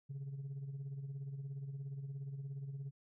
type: tone with tremolo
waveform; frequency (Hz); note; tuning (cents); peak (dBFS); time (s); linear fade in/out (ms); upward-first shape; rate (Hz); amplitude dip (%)
sine; 138; C#3; -7; -37; 0.09-2.91; 20; sine; 17; 60
effects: tanh soft clip ceiling -39 dBFS